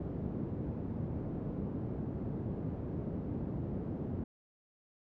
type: band-pass noise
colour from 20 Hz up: pink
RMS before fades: -38 dBFS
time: 0-4.24 s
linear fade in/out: 5 ms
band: 100 to 300 Hz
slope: 12 dB/octave
effects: none